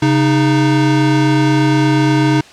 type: tone pair together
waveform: square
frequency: 136.5 / 309.1 Hz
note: C#3 / D#4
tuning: -26 / -11 cents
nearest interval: octave + major second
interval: 1415 cents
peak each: -14 / -13 dBFS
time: 0.02-2.41 s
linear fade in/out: 5 ms
effects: white hiss -39 dBFS RMS until 2.52 s + low-pass 5000 Hz 12 dB/octave